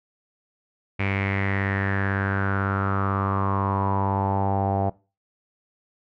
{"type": "tone with low-pass filter sweep", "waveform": "sawtooth", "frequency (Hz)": 98, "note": "G2", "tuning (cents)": 0, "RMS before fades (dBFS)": -24, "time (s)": [0.99, 4.9], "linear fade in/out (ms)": 10, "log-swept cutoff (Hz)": [2300, 730], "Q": 6.7, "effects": ["noise-tail reverb RT60 0.3 s tail -20 dB re dry"]}